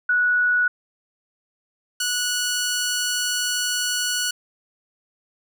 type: tone pair in turn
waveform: sine / 10% pulse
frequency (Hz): 1469 / 1469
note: F#6 / F#6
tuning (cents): -13 / -13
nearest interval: unison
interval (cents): 0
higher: neither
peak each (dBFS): -16 / -13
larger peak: second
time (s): 0.09-0.68 / 2-4.31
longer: second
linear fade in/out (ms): 5
effects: none